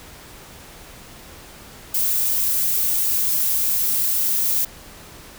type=noise; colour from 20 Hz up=violet; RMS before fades=-20 dBFS; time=1.94-4.65 s; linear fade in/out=5 ms; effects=pink hiss -42 dBFS RMS until 5.38 s